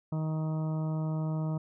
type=harmonic tone; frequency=157.1 Hz; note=D#3; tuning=17 cents sharp; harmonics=1 / 2 / 3 / 4 / 5 / 6 / 7 / 8; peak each=-29 / -40 / -48 / -43 / -52 / -48 / -54 / -52 dBFS; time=0.12-1.58 s; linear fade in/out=5 ms; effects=none